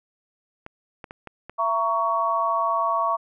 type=clicks; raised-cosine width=0.5 ms; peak=-22 dBFS; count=5; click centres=0.664 / 1.042 / 1.109 / 1.273 / 1.496 s
type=chord; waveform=sine; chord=A# diminished; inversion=second; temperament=just; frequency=671.3 / 932.3 / 1118.8 Hz; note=E5 / A#5 / C#6; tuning=+31 / 0 / +16 cents; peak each=-26 / -27 / -22 dBFS; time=1.58-3.17 s; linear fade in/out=20 ms
effects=none